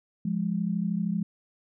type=tone pair together; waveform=sine; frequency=174.75 / 207.7 Hz; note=F3 / G#3; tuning=+1 / 0 cents; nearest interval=minor third; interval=299 cents; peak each=-28 dBFS; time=0.25-1.23 s; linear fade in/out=5 ms; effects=none